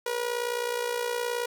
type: tone with amplitude modulation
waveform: sawtooth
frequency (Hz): 481.6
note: B4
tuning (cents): -44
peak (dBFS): -21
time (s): 0.06-1.46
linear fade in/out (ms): 5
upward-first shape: sine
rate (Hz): 59.1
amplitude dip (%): 65
effects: none